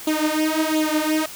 sawtooth tone with flanger, 311.1 Hz, D#4, in tune, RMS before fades -21 dBFS, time 0.07-1.26 s, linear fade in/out 5 ms, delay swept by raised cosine 0.27 to 6.07 ms, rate 1.4 Hz, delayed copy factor +0.85, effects white hiss -37 dBFS RMS until 1.35 s

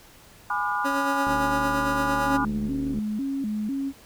sine chord, G# diminished seventh, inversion none, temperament just, 830.6 / 996.7 / 1196.1 / 1435.3 Hz, G#5 / B5 / D6 / F6, 0 / +16 / +31 / +47 cents, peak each -29 dBFS, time 0.5-2.45 s, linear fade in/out 2 ms
25% pulse tone with tremolo, 277.2 Hz, C#4, in tune, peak -21 dBFS, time 0.84-2.38 s, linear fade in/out 20 ms, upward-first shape sine, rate 8.8 Hz, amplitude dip 40%
click train, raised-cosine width 3 ms, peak -23 dBFS, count 130, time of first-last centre 1.27-2.988 s, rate 75.1 Hz
sine tone with vibrato, 241.2 Hz, B3, 41 cents flat, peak -25 dBFS, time 2.19-3.93 s, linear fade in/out 50 ms, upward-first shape square, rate 2 Hz, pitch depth 220 cents each way
effects pink hiss -51 dBFS RMS until 4.05 s

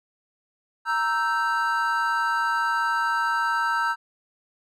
triangle chord, E diminished, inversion second, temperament equal with one note detuned, 932.3 / 1318.5 / 1557.2 Hz, Bb5 / E6 / G6, 0 / 0 / -12 cents, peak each -24 dBFS, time 0.85-3.96 s, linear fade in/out 50 ms, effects none

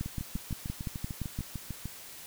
two click trains, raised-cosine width 5 ms, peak -24 / -21 dBFS, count 13 / 9, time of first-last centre 0.06-1.856 / 0.01-1.389 s, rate 6.68 / 5.8 Hz, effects white hiss -47 dBFS RMS until 2.26 s

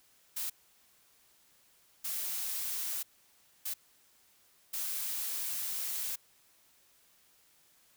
blue noise bursts at uneven times, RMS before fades -36 dBFS, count 4, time 0.36-0.5 / 2.04-3.03 / 3.65-3.74 / 4.73-6.16 s, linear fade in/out 10 ms, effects white hiss -66 dBFS RMS until 7.96 s

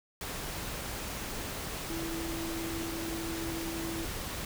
sine tone in noise, 330.4 Hz, E4, 4 cents sharp, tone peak -36 dBFS, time 1.9-4.05 s, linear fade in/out 2 ms, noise pink, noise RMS -38 dBFS, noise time 0.21-4.45 s, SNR -1 dB, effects none

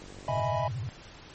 click train, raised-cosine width 2 ms, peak -34 dBFS, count 20, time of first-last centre 0.02-0.417 s, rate 47.8 Hz
triangle chord, E major seventh, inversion third, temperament equal, 622.3 / 659.3 / 830.6 / 987.8 Hz, D#5 / E5 / G#5 / B5, 0 / 0 / 0 / 0 cents, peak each -31 dBFS, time 0.28-0.68 s, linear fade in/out 2 ms
sine tone with vibrato, 116.54 Hz, A#2, in tune, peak -31 dBFS, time 0.29-0.89 s, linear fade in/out 0 ms, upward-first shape square, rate 13 Hz, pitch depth 230 cents each way
effects pink hiss -49 dBFS RMS until 1.34 s + MP3 32 kbps

